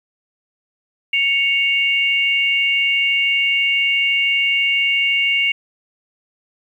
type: tone pair together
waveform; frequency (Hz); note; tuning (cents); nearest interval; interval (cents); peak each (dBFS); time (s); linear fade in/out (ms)
sine; 2217 / 2793; C#7 / F7; 0 / -1; major third; 399; -17; 1.13-5.52; 5
effects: 8-bit